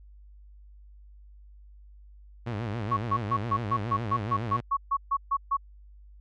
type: tone with vibrato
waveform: sawtooth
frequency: 110 Hz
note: A2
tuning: in tune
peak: -26 dBFS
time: 2.46-4.61 s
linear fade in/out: 10 ms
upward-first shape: sine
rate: 7.2 Hz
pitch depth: 170 cents each way
type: tone bursts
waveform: sine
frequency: 1108.7 Hz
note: C#6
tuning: in tune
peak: -22 dBFS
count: 14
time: 2.91-5.57 s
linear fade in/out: 10 ms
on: 60 ms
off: 140 ms
effects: added 50 Hz sine -48 dBFS peak until 6.2 s + low-pass 3000 Hz 12 dB/octave